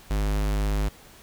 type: tone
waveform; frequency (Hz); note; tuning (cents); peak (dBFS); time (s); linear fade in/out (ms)
square; 51.1; G#1; -27; -23; 0.1-0.89; 10
effects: pink hiss -50 dBFS RMS until 1.22 s